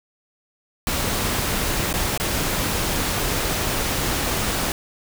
pink noise with dropouts, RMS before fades -23 dBFS, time 0.87-4.72 s, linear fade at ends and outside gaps 1 ms, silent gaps 1.929-1.939 / 2.176-2.199 s, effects none

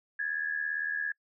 sine tone pair together, 1661.2 / 1738.9 Hz, G#6 / A6, 0 / -21 cents, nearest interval minor second, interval 79 cents, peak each -31 / -35 dBFS, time 0.19-1.12 s, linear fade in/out 5 ms, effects noise-tail reverb RT60 0.1 s tail -25 dB re dry

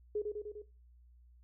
sine tone with echo, 420 Hz, G#4, 19 cents sharp, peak -31 dBFS, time 0.15-0.22 s, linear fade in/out 5 ms, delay 100 ms, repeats 4, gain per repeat -3 dB, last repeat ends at 0.62 s, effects noise-tail reverb RT60 0.3 s tail -17 dB re dry + added 60 Hz sine -58 dBFS peak until 1.43 s

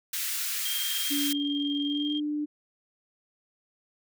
white high-pass noise, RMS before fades -31 dBFS, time 0.13-1.33 s, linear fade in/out 5 ms, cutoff 1500 Hz, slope 24 dB/octave
sine tone with tremolo, 3207 Hz, G7, 39 cents sharp, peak -30 dBFS, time 0.65-2.2 s, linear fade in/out 5 ms, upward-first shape square, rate 20 Hz, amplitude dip 40%
sine tone with pitch glide, 287.2 to 297.5 Hz, D4 to D4, -39 to +22 cents, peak -27 dBFS, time 1.1-2.46 s, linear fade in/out 20 ms, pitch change +61 cents, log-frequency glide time 1.84-2.16 s
effects none

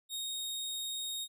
sawtooth tone, 3729 Hz, A#7, in tune, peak -33 dBFS, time 0.09-1.28 s, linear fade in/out 50 ms, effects none

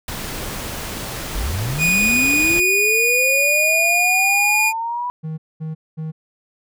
pink noise, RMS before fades -28 dBFS, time 0.08-2.6 s, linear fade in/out 2 ms
sine linear sweep, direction up, 39.96 to 987.8 Hz, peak -21 dBFS, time 1.35-5.1 s, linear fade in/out 0 ms
45% pulse tone with pitch glide, 2467 to 2439 Hz, D#7 to D#7, -15 to -35 cents, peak -14 dBFS, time 1.78-4.73 s, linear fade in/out 50 ms, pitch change -20 cents, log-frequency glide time 2.21-4.04 s
triangle tone bursts, 157.9 Hz, D#3, 26 cents sharp, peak -22 dBFS, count 3, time 5.23-6.12 s, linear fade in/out 20 ms, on 150 ms, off 220 ms
effects none

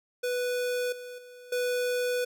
square tone with level steps, 493.9 Hz, B4, in tune, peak -28 / -40 / -47 / -27 dBFS, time 0.23-2.25 s, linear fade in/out 10 ms, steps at 0.92 / 1.18 / 1.52 s, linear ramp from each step 5 ms, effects none

